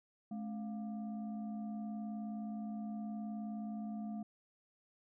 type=tone with frequency modulation; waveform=sine; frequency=213.9 Hz; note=A3; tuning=49 cents flat; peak=-39 dBFS; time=0.31-4.23 s; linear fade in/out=5 ms; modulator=487 Hz; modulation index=0.52; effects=none